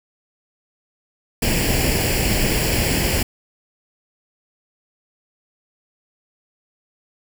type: noise with comb filter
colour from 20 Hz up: pink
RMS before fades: -19 dBFS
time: 1.42-3.23 s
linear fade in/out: 5 ms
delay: 0.4 ms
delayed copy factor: +0.7
effects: none